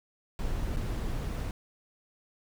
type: noise with dropouts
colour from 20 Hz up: brown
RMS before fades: -32 dBFS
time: 0.39-1.51 s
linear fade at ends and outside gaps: 1 ms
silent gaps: 0.764-0.769 s
effects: none